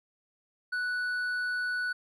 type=tone with hard clipping; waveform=sine; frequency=1480 Hz; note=F#6; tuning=in tune; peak=-30 dBFS; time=0.72-1.93 s; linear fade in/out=10 ms; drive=4 dB; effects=none